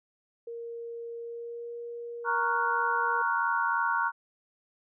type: tone with pitch glide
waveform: sine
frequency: 466.5 to 472.2 Hz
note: A#4 to A#4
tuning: +1 to +22 cents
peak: -36 dBFS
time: 0.47-3.22 s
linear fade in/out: 5 ms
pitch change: +21 cents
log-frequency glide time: 1.18-1.73 s
type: chord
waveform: sine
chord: Gb major seventh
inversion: first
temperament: equal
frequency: 932.3 / 1108.7 / 1396.9 / 1480 Hz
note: Bb5 / Db6 / F6 / Gb6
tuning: 0 / 0 / 0 / 0 cents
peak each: -29 / -31 / -31 / -31 dBFS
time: 2.24-4.12 s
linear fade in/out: 50 ms
effects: none